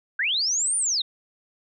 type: linear two-way sweep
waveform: sine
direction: up then down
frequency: 1480 to 9397 to 3566 Hz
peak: -21 dBFS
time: 0.19-1.02 s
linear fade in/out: 5 ms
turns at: 0.77 s
effects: none